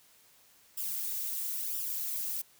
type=noise with flanger; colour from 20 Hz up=violet; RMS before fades=-35 dBFS; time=0.77-2.42 s; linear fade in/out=10 ms; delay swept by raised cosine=0.46 to 3.56 ms; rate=1 Hz; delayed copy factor=-1; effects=white hiss -62 dBFS RMS until 2.59 s